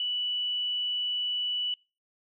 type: tone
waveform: sine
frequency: 2960 Hz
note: F#7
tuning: in tune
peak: -27 dBFS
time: 0-1.74 s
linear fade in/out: 2 ms
effects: noise-tail reverb RT60 0.3 s tail -25 dB re dry